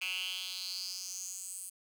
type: tone with high-pass filter sweep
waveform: 10% pulse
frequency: 185 Hz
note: F#3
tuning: in tune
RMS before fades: -40 dBFS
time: 0.01-1.7 s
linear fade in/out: 10 ms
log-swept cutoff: 2500 to 9300 Hz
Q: 5.1
effects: none